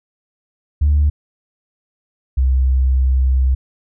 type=tone pair in turn; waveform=sine; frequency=73.42 / 65.15 Hz; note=D2 / C2; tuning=0 / -7 cents; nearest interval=major second; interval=207 cents; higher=first; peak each=-9 / -10 dBFS; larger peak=first; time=0.81-1.1 / 2.37-3.55 s; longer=second; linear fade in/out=10 ms; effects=tanh soft clip ceiling -7 dBFS